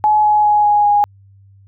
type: tone with pitch steps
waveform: sine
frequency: 849 / 842.6 / 836.3 / 830.1 / 823.9 Hz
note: G#5 / G#5 / G#5 / G#5 / G#5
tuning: +38 / +25 / +12 / -1 / -14 cents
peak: -9 dBFS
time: 0.04-1.04 s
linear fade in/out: 0 ms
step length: 200 ms
effects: added 98 Hz sine -43 dBFS peak until 1.67 s